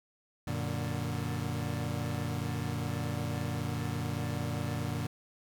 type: chord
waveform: 30% pulse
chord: Gb augmented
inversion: none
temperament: equal with one note detuned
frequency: 92.5 / 117.62 / 146.83 Hz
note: Gb2 / Bb2 / D3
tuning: 0 / +16 / 0 cents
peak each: -35 / -33 / -34 dBFS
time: 0.47-5.07 s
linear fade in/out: 5 ms
effects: none